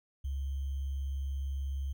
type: tone with sample-and-hold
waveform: sine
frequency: 68.4 Hz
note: C#2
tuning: 23 cents flat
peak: -32 dBFS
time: 0.24-1.93 s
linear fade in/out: 10 ms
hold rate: 3150 Hz
effects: none